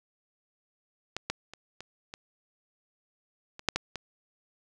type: clicks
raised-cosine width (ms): 0.2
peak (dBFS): -15 / -12 / -26 / -24 / -23 / -25 / -6 / -10 / -18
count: 9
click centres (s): 1.166 / 1.3 / 1.536 / 1.806 / 2.139 / 3.594 / 3.687 / 3.76 / 3.957
effects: none